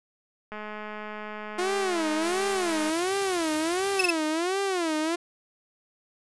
click train, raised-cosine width 0.5 ms, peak -23 dBFS, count 505, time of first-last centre 0.52-2.897 s, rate 212 Hz
sawtooth tone with vibrato, 349.2 Hz, F4, in tune, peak -21 dBFS, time 1.58-5.16 s, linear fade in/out 10 ms, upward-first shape sine, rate 1.4 Hz, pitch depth 220 cents each way
white noise, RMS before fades -37 dBFS, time 2.2-4.09 s, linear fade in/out 50 ms
35% pulse tone bursts, 2619 Hz, E7, 12 cents flat, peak -18 dBFS, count 3, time 3.99-4.106 s, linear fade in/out 5 ms, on 22 ms, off 25 ms
effects resampled to 24000 Hz

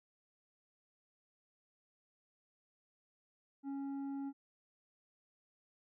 triangle tone with tanh clipping, 276.3 Hz, C#4, 6 cents flat, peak -40 dBFS, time 3.63-4.33 s, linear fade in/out 50 ms, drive 11 dB, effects none

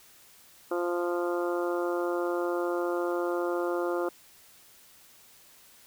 harmonic tone, 174.61 Hz, F3, in tune, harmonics 2 / 3 / 4 / 5 / 6 / 7 / 8, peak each -29 / -32 / -38 / -41 / -41 / -39 / -41 dBFS, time 0.71-4.09 s, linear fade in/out 5 ms, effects white hiss -56 dBFS RMS until 5.86 s

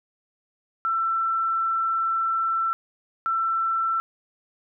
sine tone pair in turn, 1339 / 1339 Hz, E6 / E6, +27 / +27 cents, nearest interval unison, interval 0 cents, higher neither, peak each -21 dBFS, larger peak neither, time 0.85-2.73 / 3.26-4 s, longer first, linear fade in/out 0 ms, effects none

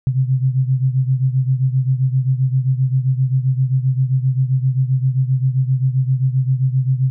sine beating tone pair, 128.7 / 136.3 Hz, C3 / C#3, -28 / -29 cents, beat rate 7.6 Hz, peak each -15 / -19 dBFS, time 0.07-7.1 s, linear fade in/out 0 ms, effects none

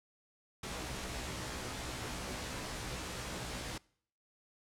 pink noise with comb filter, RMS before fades -41 dBFS, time 0.63-3.78 s, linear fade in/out 5 ms, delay 16 ms, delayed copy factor +0.9, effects noise-tail reverb RT60 0.6 s tail -24 dB re dry + low-pass 9000 Hz 12 dB/octave

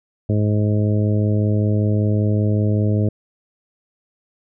harmonic tone, 105.2 Hz, G#2, 23 cents sharp, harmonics 1 / 2 / 3 / 4 / 5 / 6, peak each -16 / -22 / -26 / -28 / -30 / -32 dBFS, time 0.29-3.09 s, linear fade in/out 5 ms, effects none

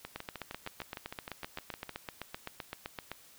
two click trains, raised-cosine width 0.3 ms, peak -24 / -22 dBFS, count 13 / 24, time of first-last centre 0.05-1.893 / 0.16-3.116 s, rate 6.51 / 7.78 Hz, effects white hiss -58 dBFS RMS until 3.38 s

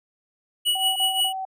square tone with tremolo, 2931 Hz, F#7, 17 cents flat, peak -18 dBFS, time 0.65-1.33 s, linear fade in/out 20 ms, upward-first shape triangle, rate 5.7 Hz, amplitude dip 75%
sine tone bursts, 762 Hz, G5, 49 cents flat, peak -27 dBFS, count 3, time 0.75-1.452 s, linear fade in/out 5 ms, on 210 ms, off 36 ms
effects none

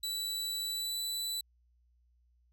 sawtooth tone with pitch glide, 3951 to 3974 Hz, B7 to B7, 0 to +10 cents, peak -31 dBFS, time 0.03-1.41 s, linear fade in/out 5 ms, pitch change +10 cents, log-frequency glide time 0.65-1 s, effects added 60 Hz sine -66 dBFS peak until 2.52 s

